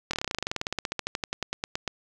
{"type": "slowing click train", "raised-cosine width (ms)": 0.2, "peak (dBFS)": -11, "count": 30, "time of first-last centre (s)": [0.11, 1.877], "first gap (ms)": 24, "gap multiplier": 1.06, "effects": []}